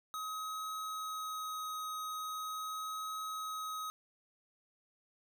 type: tone with vibrato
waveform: square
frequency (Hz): 1266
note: D#6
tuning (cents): +30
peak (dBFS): -39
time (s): 0.14-3.9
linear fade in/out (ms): 0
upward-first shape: triangle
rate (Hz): 0.41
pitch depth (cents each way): 9
effects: none